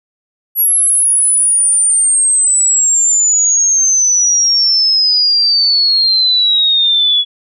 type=exponential sweep; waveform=sine; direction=down; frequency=11480 to 3375 Hz; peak=-8 dBFS; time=0.55-7.25 s; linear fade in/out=50 ms; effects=none